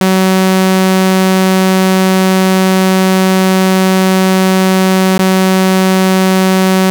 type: tone with dropouts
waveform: sawtooth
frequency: 188.3 Hz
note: F#3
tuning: 31 cents sharp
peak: -3 dBFS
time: 0.01-6.9 s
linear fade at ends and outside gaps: 0 ms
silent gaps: 5.179-5.192 s
effects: none